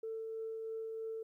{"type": "tone with tremolo", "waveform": "sine", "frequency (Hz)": 446.1, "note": "A4", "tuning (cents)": 24, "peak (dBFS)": -37, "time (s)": [0.03, 1.23], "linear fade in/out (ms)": 5, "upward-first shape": "triangle", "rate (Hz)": 3.1, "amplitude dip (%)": 25, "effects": ["tanh soft clip ceiling -33 dBFS", "13-bit"]}